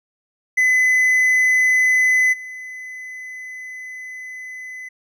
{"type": "tone with level steps", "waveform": "triangle", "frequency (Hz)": 2017, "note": "B6", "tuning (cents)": 36, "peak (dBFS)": [-11, -29], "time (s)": [0.57, 4.89], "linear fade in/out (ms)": 10, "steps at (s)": 2.32, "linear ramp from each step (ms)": 20, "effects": []}